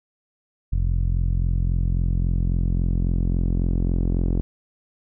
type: tone with low-pass filter sweep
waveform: sawtooth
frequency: 43.65 Hz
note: F1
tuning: in tune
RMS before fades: -21 dBFS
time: 0.72-4.41 s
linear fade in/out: 0 ms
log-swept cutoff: 110 to 320 Hz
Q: 1.2
effects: none